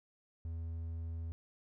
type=tone; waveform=triangle; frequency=82.41 Hz; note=E2; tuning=in tune; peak=-36 dBFS; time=0.45-1.32 s; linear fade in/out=0 ms; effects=none